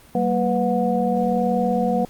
sine tone cluster, 190.3 / 231.3 / 495.9 / 727 Hz, F#3 / A#3 / B4 / F#5, +49 / -13 / +7 / -31 cents, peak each -23 dBFS, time 0.15-2.05 s, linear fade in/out 2 ms, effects pink hiss -49 dBFS RMS until 2.09 s + Opus 32 kbps

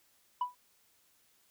sine tone with exponential decay, 987.8 Hz, B5, in tune, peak -24 dBFS, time 0.41-0.55 s, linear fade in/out 5 ms, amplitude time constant 29 ms, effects tanh soft clip ceiling -26 dBFS + white hiss -69 dBFS RMS until 1.5 s

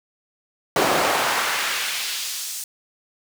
brown noise with high-pass filter sweep, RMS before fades -23 dBFS, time 0.76-2.64 s, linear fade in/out 2 ms, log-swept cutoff 440 to 7400 Hz, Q 0.95, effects none

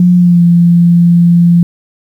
sine tone with pitch glide, 178 to 172.04 Hz, F3 to F3, +33 to -26 cents, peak -3 dBFS, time 0-1.63 s, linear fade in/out 2 ms, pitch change -59 cents, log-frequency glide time 0.16-0.42 s, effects 7-bit

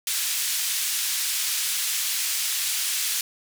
white band-pass noise, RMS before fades -26 dBFS, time 0.07-3.21 s, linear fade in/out 2 ms, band 2200 to 12000 Hz, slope 12 dB/octave, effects none

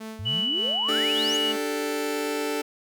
sawtooth tone with tremolo, 220 Hz, A3, in tune, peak -30 dBFS, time 0-1.57 s, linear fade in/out 10 ms, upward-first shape sine, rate 3.4 Hz, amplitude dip 65%
sine exponential sweep, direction up, 87.31 to 7020 Hz, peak -31 dBFS, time 0.19-1.37 s, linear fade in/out 5 ms
sine tone with pitch glide, 2957 to 2925 Hz, F#7 to F#7, -2 to -21 cents, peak -23 dBFS, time 0.25-1.53 s, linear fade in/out 20 ms, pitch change -19 cents, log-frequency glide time 0.7-1.21 s
sawtooth chord, D suspended fourth, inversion none, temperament just, 293.7 / 391.6 / 440.5 Hz, D4 / G4 / A4, 0 / -2 / +2 cents, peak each -26 / -30 / -24 dBFS, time 0.88-2.62 s, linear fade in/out 10 ms
effects none

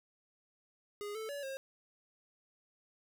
square tone with pitch steps, 412 / 439.7 / 570 / 537 Hz, G#4 / A4 / C#5 / C5, -14 / -1 / +48 / +45 cents, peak -40 dBFS, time 1.01-1.57 s, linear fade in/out 0 ms, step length 140 ms, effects 13-bit

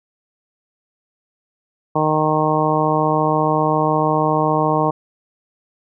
harmonic tone, 154.5 Hz, D#3, 12 cents flat, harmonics 1 / 2 / 3 / 4 / 5 / 6 / 7, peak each -22 / -22 / -22 / -22 / -22 / -22 / -22 dBFS, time 1.95-4.91 s, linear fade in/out 10 ms, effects none

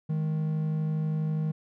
triangle tone pair together, 156.3 / 208.6 Hz, D#3 / G#3, +8 / +8 cents, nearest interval perfect fourth, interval 500 cents, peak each -24 / -35 dBFS, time 0.09-1.52 s, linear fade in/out 10 ms, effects none

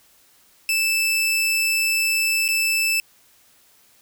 sawtooth tone with dropouts, 2637 Hz, E7, in tune, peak -15 dBFS, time 0.69-3 s, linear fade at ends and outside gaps 1 ms, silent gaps 2.48-2.487 s, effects white hiss -56 dBFS RMS until 4.01 s

